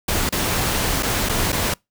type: noise with dropouts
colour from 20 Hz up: pink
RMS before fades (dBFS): -21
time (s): 0.08-1.74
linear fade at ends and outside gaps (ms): 5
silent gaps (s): 0.292-0.323 / 1.026-1.03 / 1.289-1.293 / 1.521-1.526
effects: noise-tail reverb RT60 0.2 s tail -26 dB re dry